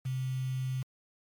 sine tone with quantisation, 130 Hz, C3, 11 cents flat, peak -30 dBFS, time 0.05-0.83 s, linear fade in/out 10 ms, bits 8, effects MP3 96 kbps

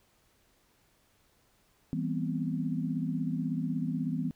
sine chord, C major seventh, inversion first, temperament just, 163.52 / 196.22 / 245.3 / 261.6 Hz, E3 / G3 / B3 / C4, -14 / +2 / -12 / 0 cents, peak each -33 / -37 / -34 / -36 dBFS, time 1.93-4.31 s, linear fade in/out 0 ms, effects pink hiss -68 dBFS RMS until 4.35 s

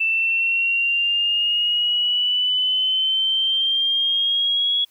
sine exponential sweep, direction up, 2656 to 3352 Hz, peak -17 dBFS, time 0-4.85 s, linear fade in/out 10 ms, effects white hiss -60 dBFS RMS until 4.9 s

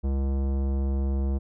sine tone with tanh clipping, 67.9 Hz, C#2, 35 cents flat, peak -25 dBFS, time 0.03-1.39 s, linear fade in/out 20 ms, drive 17 dB, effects none

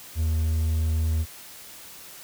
triangle tone, 79.7 Hz, D#2, 42 cents sharp, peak -19 dBFS, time 0.15-1.26 s, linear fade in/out 50 ms, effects white hiss -44 dBFS RMS until 2.23 s

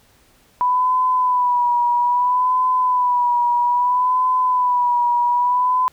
sine tone with vibrato, 987.8 Hz, B5, in tune, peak -14 dBFS, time 0.61-5.88 s, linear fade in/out 0 ms, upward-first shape sine, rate 0.61 Hz, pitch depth 45 cents each way, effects pink hiss -55 dBFS RMS until 5.92 s

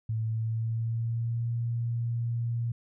sine tone with pitch glide, 111.2 to 117.47 Hz, A2 to A#2, +19 to +14 cents, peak -27 dBFS, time 0.09-2.72 s, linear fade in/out 5 ms, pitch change +95 cents, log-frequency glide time 0.24-1.51 s, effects none

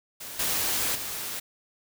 white noise with level steps, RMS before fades -39 / -27 / -34 dBFS, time 0.2-1.4 s, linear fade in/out 10 ms, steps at 0.39 / 0.95 s, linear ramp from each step 5 ms, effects none

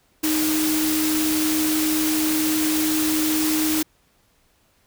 sine tone in noise, 311.1 Hz, D#4, in tune, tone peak -20 dBFS, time 0.23-3.83 s, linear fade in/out 10 ms, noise white, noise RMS -25 dBFS, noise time 0.23-3.83 s, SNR +2 dB, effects pink hiss -62 dBFS RMS until 4.86 s

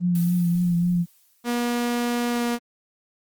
sine tone with vibrato, 174.61 Hz, F3, in tune, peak -18 dBFS, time 0-1.06 s, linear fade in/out 50 ms, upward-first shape triangle, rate 3.6 Hz, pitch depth 38 cents each way
blue noise with exponential decay, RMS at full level -36 dBFS, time 0.15-1.99 s, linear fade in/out 2 ms, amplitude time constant 400 ms
sawtooth tone with pitch glide, 240 to 238.2 Hz, B3 to A#3, -49 to +38 cents, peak -18 dBFS, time 1.44-2.59 s, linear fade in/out 50 ms, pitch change -13 cents, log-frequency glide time 2.3-2.45 s
effects Opus 24 kbps

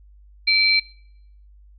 sine tone pair together, 2323 / 4139 Hz, D7 / C8, -20 / -20 cents, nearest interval minor seventh, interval 1000 cents, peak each -17 dBFS, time 0.47-0.8 s, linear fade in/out 10 ms, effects noise-tail reverb RT60 0.7 s tail -22 dB re dry + added 50 Hz sine -46 dBFS peak until 1.78 s

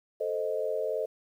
sine chord, A diminished, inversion none, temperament equal, 440 / 523.3 / 622.3 Hz, A4 / C5 / Eb5, 0 / 0 / 0 cents, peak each -32 / -33 / -32 dBFS, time 0.2-1.06 s, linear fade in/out 10 ms, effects 10-bit

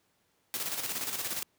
white noise with tremolo, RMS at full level -33 dBFS, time 0.54-1.43 s, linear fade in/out 0 ms, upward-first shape square, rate 17 Hz, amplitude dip 50%, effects pink hiss -72 dBFS RMS until 1.58 s + high-pass 100 Hz 12 dB/octave

